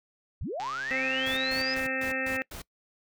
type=linear sweep; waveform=sine; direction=up; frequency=34.32 to 5090 Hz; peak=-31 dBFS; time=0.41-1.74 s; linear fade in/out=0 ms
type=click train; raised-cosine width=0.2 ms; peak=-24 dBFS; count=161; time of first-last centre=0.6-1.794 s; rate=134 Hz
type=harmonic tone; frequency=262.5 Hz; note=C4; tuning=6 cents sharp; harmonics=1 / 2 / 3 / 5 / 6 / 7 / 8 / 9 / 10; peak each=-36 / -35 / -43 / -42 / -41 / -32 / -41 / -43 / -35 dBFS; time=0.91-2.42 s; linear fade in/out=0 ms
type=noise bursts; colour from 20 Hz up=pink; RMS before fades=-41 dBFS; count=6; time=1.26-2.62 s; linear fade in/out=5 ms; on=110 ms; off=140 ms
effects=noise-tail reverb RT60 0.1 s tail -22 dB re dry